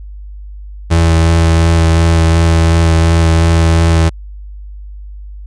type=tone with vibrato; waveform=35% pulse; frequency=82.5 Hz; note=E2; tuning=2 cents sharp; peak=-5 dBFS; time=0.9-4.1 s; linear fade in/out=20 ms; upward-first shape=sine; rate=2.8 Hz; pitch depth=15 cents each way; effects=added 50 Hz sine -26 dBFS peak until 5.46 s + resampled to 22050 Hz